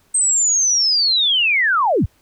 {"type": "linear sweep", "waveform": "sine", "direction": "down", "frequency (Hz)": [8372, 35.19], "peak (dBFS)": -13, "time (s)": [0.14, 2.06], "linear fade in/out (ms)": 10, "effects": ["pink hiss -58 dBFS RMS until 2.21 s"]}